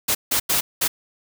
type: noise bursts at uneven times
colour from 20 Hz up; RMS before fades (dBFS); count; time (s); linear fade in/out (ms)
white; -20; 4; 0.08-0.15 / 0.31-0.4 / 0.49-0.61 / 0.81-0.88; 10
effects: none